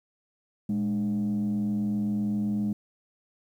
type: tone with frequency modulation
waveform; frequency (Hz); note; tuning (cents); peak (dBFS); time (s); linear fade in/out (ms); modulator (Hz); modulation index
sine; 207.7; G#3; 0; -23; 0.69-2.73; 5; 92.3; 0.48
effects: tanh soft clip ceiling -22 dBFS + 10-bit